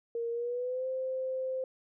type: tone with pitch glide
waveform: sine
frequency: 466.2 to 520.3 Hz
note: A#4 to C5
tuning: 0 to -10 cents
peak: -31 dBFS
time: 0.15-1.64 s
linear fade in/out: 2 ms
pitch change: +190 cents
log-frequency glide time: 0.31-0.87 s
effects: none